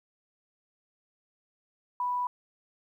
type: tone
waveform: sine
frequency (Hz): 986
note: B5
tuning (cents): -3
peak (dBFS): -27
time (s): 2-2.27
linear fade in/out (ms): 2
effects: 11-bit